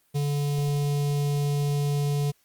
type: tone with notch filter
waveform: square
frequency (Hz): 144.2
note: D3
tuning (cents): -31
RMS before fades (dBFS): -25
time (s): 0.14-2.32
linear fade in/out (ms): 20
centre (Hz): 1500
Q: 0.54
effects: white hiss -66 dBFS RMS until 2.44 s + Opus 32 kbps